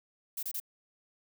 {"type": "noise bursts", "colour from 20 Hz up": "violet", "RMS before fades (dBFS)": -36, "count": 3, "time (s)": [0.37, 0.601], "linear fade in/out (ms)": 5, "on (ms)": 59, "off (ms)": 27, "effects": []}